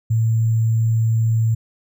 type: tone with sample-and-hold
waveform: sine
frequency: 112.8 Hz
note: A2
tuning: 44 cents sharp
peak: -14 dBFS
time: 0.1-1.55 s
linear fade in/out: 10 ms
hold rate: 7350 Hz
effects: none